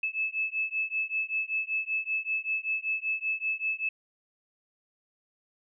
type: beating tone pair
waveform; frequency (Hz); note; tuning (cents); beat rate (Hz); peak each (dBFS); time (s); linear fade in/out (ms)
sine; 2606 / 2611.2; E7 / E7; -20 / -17; 5.2; -31; 0.03-3.89; 5
effects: none